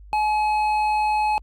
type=tone with hard clipping; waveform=triangle; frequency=850 Hz; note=G#5; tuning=40 cents sharp; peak=-20 dBFS; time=0.13-1.38 s; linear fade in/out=0 ms; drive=11 dB; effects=added 50 Hz sine -41 dBFS peak until 1.42 s + Opus 48 kbps